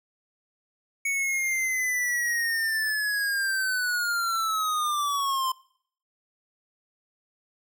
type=linear sweep; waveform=square; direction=down; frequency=2229 to 1034 Hz; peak=-25 dBFS; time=1.05-5.52 s; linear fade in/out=5 ms; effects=noise-tail reverb RT60 0.6 s tail -23 dB re dry